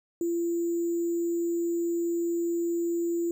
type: tone with sample-and-hold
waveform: sine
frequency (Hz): 340.6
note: F4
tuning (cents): -43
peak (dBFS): -25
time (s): 0.21-3.31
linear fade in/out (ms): 2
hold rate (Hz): 7350
effects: none